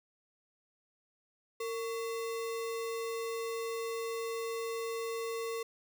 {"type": "tone with sample-and-hold", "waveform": "sine", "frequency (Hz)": 457.7, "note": "A#4", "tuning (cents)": -32, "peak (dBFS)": -34, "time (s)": [1.6, 5.63], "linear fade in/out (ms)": 5, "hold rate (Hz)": 1575, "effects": []}